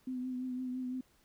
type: tone with vibrato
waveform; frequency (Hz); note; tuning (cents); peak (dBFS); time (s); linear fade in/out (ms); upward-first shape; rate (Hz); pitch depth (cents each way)
sine; 254; B3; +49; -35; 0.07-1.01; 5; triangle; 5.9; 35
effects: pink hiss -69 dBFS RMS until 1.24 s